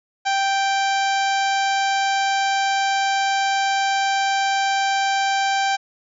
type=harmonic tone; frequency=784 Hz; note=G5; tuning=in tune; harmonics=1 / 2 / 3 / 4 / 5 / 6 / 7 / 8 / 9; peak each=-19 / -25 / -29 / -31 / -33 / -35 / -36 / -37 / -38 dBFS; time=0.25-5.77 s; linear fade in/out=20 ms; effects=none

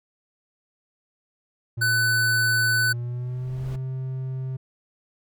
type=tone with pitch glide; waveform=triangle; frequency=116.54 to 130.81 Hz; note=A#2 to C3; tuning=0 to 0 cents; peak=-25 dBFS; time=1.77-4.57 s; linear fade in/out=10 ms; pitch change=+200 cents; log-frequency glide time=2.76-3.66 s
type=tone; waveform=square; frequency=1500 Hz; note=F#6; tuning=23 cents sharp; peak=-20 dBFS; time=1.81-2.93 s; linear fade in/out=10 ms
type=noise with exponential growth; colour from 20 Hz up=brown; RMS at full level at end=-34 dBFS; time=2.84-3.76 s; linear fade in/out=5 ms; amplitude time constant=200 ms
effects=none

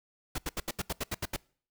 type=noise bursts; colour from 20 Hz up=pink; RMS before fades=-33 dBFS; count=10; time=0.35-1.364 s; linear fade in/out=5 ms; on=33 ms; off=76 ms; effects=noise-tail reverb RT60 0.5 s tail -25 dB re dry

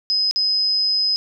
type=tone with dropouts; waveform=sine; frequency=5050 Hz; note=D#8; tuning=25 cents sharp; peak=-16 dBFS; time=0.1-1.16 s; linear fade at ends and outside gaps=0 ms; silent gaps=0.311-0.36 s; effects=none

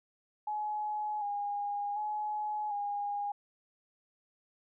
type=tone with vibrato; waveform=sine; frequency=830.6 Hz; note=G#5; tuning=in tune; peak=-32 dBFS; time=0.47-3.32 s; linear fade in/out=5 ms; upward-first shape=square; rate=0.67 Hz; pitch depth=30 cents each way; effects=none

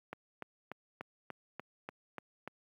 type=click train; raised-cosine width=0.5 ms; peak=-26 dBFS; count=9; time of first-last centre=0.13-2.476 s; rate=3.41 Hz; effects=high-pass 150 Hz 12 dB/octave + 11-bit

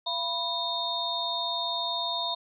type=tone cluster; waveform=sine; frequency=682 / 984 / 3669 / 4280 Hz; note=F5 / B5 / A#7 / C8; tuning=-41 / -7 / -28 / +38 cents; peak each=-35 / -33 / -31 / -36 dBFS; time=0.06-2.35 s; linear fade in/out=10 ms; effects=none

